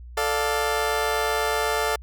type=chord; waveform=20% pulse; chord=D minor; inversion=second; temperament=just; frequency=440.5 / 587.3 / 704.8 Hz; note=A4 / D5 / F5; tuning=+2 / 0 / +16 cents; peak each=-20 / -23 / -23 dBFS; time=0.17-1.96 s; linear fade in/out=5 ms; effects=added 60 Hz sine -38 dBFS peak until 2.02 s